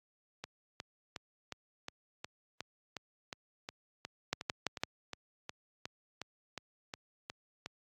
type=two click trains; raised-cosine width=0.2 ms; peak=-23 / -14 dBFS; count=21 / 4; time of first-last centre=0.44-7.66 / 4.33-4.835 s; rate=2.77 / 5.94 Hz; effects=high-pass 80 Hz 12 dB/octave + AAC 64 kbps